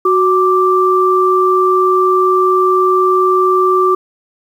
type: tone pair together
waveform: sine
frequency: 370.5 / 1174.7 Hz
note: F#4 / D6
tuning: +2 / 0 cents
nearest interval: octave + minor sixth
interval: 1998 cents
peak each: -11 dBFS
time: 0.05-3.95 s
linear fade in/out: 5 ms
effects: 7-bit